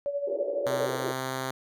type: tone with tremolo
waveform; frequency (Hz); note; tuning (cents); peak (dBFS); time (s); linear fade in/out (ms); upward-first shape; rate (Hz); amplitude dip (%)
sine; 569; C#5; +45; -25; 0.06-0.88; 0; sine; 12; 65
type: band-pass noise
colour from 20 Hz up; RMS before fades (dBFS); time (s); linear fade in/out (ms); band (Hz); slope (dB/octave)
pink; -34; 0.27-1.12; 5; 360 to 570; 48
type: tone with pitch glide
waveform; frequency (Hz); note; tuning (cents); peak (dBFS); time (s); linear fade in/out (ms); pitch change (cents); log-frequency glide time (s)
5% pulse; 129.2 to 131.31; C3 to C3; -21 to +7; -19; 0.66-1.51; 5; +28; 0.78-1.33
effects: none